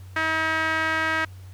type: tone with band-pass filter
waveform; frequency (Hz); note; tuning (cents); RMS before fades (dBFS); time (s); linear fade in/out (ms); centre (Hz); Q
sawtooth; 319.1; D#4; +44; -24; 0.16-1.25; 5; 1700; 2.7
effects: added 93 Hz sine -39 dBFS peak until 1.53 s + pink hiss -55 dBFS RMS until 1.53 s